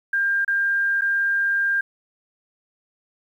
sine tone with dropouts, 1599 Hz, G6, 34 cents sharp, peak -18 dBFS, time 0.13-1.81 s, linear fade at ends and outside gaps 5 ms, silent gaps 0.448-0.478 / 1.011-1.018 s, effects 9-bit

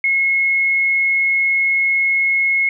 sine tone, 2171 Hz, C#7, 37 cents flat, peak -13 dBFS, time 0.04-2.69 s, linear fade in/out 2 ms, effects none

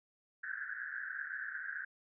white band-pass noise, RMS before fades -42 dBFS, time 0.43-1.85 s, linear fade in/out 10 ms, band 1500 to 1700 Hz, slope 96 dB/octave, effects none

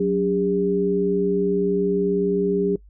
sine tone cluster, 184.6 / 285 / 403.4 Hz, F#3 / C#4 / G4, -4 / +48 / +50 cents, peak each -23 / -27 / -20 dBFS, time 0-2.76 s, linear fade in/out 5 ms, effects noise-tail reverb RT60 0.1 s tail -22 dB re dry + added 50 Hz sine -45 dBFS peak until 2.89 s

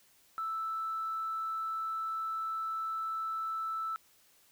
sine tone, 1318.5 Hz, E6, in tune, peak -32 dBFS, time 0.38-3.96 s, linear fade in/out 0 ms, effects tanh soft clip ceiling -28 dBFS + white hiss -65 dBFS RMS until 4.51 s

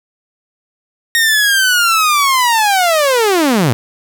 sawtooth linear sweep, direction down, 1864.7 to 103.7 Hz, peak -6 dBFS, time 1.15-3.73 s, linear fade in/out 0 ms, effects none

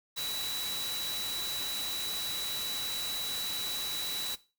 sine tone in noise, 3930 Hz, B7, 9 cents flat, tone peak -35 dBFS, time 0.16-4.36 s, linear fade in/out 20 ms, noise white, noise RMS -38 dBFS, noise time 0.16-4.36 s, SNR 0 dB, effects noise-tail reverb RT60 0.3 s tail -17 dB re dry

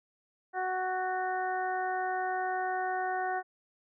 harmonic tone with a mistuned harmonic, 371.2 Hz, F#4, 6 cents sharp, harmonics 1 / 2 / 3 / 4 / 5, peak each -38 / -31 / -42 / -38 / -41 dBFS, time 0.53-3.43 s, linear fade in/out 50 ms, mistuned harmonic 5, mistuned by -20 cents, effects none

